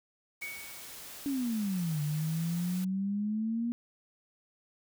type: noise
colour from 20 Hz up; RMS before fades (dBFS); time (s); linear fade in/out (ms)
white; -46; 0.41-2.85; 10
type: tone with exponential decay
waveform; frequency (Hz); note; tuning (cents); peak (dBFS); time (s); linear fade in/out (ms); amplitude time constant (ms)
sine; 2238; C#7; +16; -35; 0.42-1.11; 1; 150
type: exponential two-way sweep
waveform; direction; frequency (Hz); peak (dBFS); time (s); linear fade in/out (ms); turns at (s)
sine; down then up; 287.3 to 147 to 239; -29; 1.26-3.72; 0; 2.01
effects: none